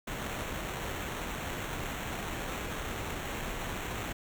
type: noise with sample-and-hold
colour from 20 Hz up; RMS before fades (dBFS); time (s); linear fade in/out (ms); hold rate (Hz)
pink; -37; 0.07-4.13; 10; 4900
effects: none